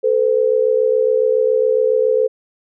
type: tone pair together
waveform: sine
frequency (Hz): 439.9 / 507.1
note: A4 / B4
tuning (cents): 0 / +46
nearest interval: major second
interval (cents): 246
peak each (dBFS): -15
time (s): 0.03-2.28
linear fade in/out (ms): 20
effects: none